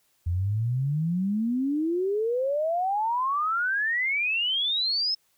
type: exponential sweep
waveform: sine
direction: up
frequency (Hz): 83.4 to 5274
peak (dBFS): -23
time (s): 0.26-5.15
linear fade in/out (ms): 10
effects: white hiss -68 dBFS RMS until 5.37 s